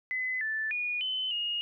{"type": "tone with pitch steps", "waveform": "sine", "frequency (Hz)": [2023, 1757, 2451, 3041, 2861], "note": ["B6", "A6", "D#7", "F#7", "F7"], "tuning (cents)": [41, -3, -27, 47, 41], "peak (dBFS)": -29, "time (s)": [0.11, 1.61], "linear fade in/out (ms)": 0, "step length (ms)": 300, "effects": []}